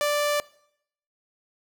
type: tone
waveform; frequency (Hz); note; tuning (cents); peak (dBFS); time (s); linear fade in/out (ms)
sawtooth; 587.3; D5; 0; -18; 0.01-0.4; 0
effects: noise-tail reverb RT60 0.7 s tail -21 dB re dry

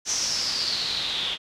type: noise with low-pass filter sweep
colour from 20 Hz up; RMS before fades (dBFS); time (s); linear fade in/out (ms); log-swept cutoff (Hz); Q
white; -27; 0.05-1.38; 50; 6100 to 3300; 7.6
effects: none

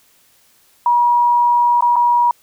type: tone with dropouts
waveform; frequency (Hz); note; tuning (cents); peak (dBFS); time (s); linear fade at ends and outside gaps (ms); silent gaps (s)
sine; 960; B5; -49; -10; 0.86-2.31; 2; 1.808-1.823 / 1.958-1.964
effects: white hiss -54 dBFS RMS until 2.42 s

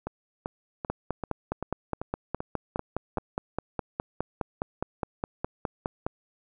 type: two click trains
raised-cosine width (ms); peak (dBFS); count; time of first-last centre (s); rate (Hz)
1; -18 / -14; 9 / 26; 0.07-3.183 / 0.9-6.065; 2.57 / 4.84
effects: none

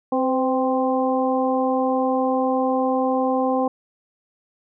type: harmonic tone with a mistuned harmonic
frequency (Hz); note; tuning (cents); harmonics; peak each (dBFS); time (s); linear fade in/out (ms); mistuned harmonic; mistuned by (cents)
261.6; C4; 0; 1 / 2 / 3 / 4; -22 / -22 / -24 / -28; 0.12-3.68; 5; 2; -32
effects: none

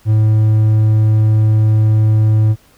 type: tone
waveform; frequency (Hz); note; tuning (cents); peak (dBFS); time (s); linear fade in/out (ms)
triangle; 108.4; A2; -25; -6; 0.05-2.56; 50
effects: pink hiss -50 dBFS RMS until 2.77 s

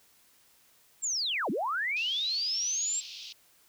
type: linear two-way sweep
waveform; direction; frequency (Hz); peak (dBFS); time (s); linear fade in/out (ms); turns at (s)
sine; down then up; 7600 to 175.9 to 7600; -28; 1.02-3.01; 20; 1.5
type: band-pass noise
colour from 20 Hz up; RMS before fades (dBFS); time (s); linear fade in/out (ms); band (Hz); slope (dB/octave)
white; -44; 1.96-3.33; 10; 2700 to 5400; 48
effects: white hiss -63 dBFS RMS until 3.68 s

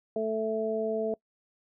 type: harmonic tone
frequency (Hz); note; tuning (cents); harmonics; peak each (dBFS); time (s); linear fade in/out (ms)
220; A3; 0; 1 / 2 / 3; -35 / -29 / -31; 0.16-1.14; 2
effects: noise-tail reverb RT60 0.1 s tail -24 dB re dry

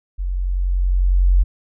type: tone with level ramp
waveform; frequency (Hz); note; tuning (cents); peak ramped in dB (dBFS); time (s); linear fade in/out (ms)
sine; 45.44; F#1; -31; -20 to -9; 0.18-1.44; 20
effects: none

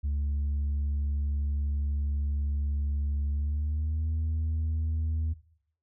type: tone with pitch glide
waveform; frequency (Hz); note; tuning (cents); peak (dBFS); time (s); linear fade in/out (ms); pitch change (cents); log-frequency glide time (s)
sine; 71.9 to 79.32; D2 to D#2; -36 to +34; -24; 0.03-5.34; 20; +170; 3.31-4.08
effects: noise-tail reverb RT60 0.6 s tail -17 dB re dry + tanh soft clip ceiling -25 dBFS

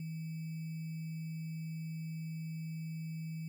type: tone with sample-and-hold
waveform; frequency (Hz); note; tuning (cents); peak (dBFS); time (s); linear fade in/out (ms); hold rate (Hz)
sine; 160.9; E3; -42; -38; 0-3.48; 2; 2450
effects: none

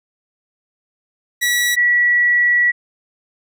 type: tone pair in turn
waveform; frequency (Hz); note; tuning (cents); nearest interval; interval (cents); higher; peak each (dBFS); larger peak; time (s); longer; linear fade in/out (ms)
sawtooth / sine; 1939 / 1939; B6 / B6; -32 / -32; unison; 0; neither; -11; neither; 1.41-1.76 / 1.76-2.72; second; 20
effects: none

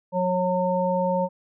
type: harmonic tone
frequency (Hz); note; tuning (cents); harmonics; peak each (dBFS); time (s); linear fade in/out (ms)
182; F#3; -28; 1 / 3 / 5; -26 / -23 / -26; 0.12-1.29; 50
effects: none

